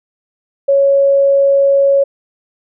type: tone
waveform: sine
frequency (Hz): 554.4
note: C#5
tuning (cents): 0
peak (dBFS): -7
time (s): 0.68-2.04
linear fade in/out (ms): 10
effects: none